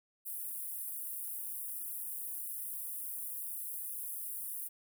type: high-pass noise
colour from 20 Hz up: pink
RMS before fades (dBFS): -41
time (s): 0.25-4.69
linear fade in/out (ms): 20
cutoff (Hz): 9800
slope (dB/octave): 48
effects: none